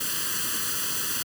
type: noise with comb filter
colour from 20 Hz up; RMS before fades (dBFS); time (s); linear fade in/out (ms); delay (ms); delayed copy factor
white; -28; 0-1.23; 10; 0.66; +0.85
effects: high-pass 100 Hz 12 dB/octave